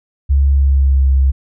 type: tone with pitch glide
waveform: sine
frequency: 69.2 to 67.07 Hz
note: C#2 to C2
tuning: -2 to +43 cents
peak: -8 dBFS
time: 0.29-1.32 s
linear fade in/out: 20 ms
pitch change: -55 cents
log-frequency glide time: 0.53-1.08 s
effects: none